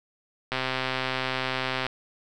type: click train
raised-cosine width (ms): 0.3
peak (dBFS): -11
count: 176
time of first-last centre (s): 0.52-1.866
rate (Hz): 130
effects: none